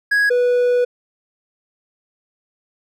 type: tone pair in turn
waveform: triangle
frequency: 1660 / 490.8 Hz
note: G#6 / B4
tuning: -1 / -11 cents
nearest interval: octave + major sixth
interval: 2110 cents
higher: first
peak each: -11 dBFS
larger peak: neither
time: 0.11-0.3 / 0.3-0.85 s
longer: second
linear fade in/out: 10 ms
effects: none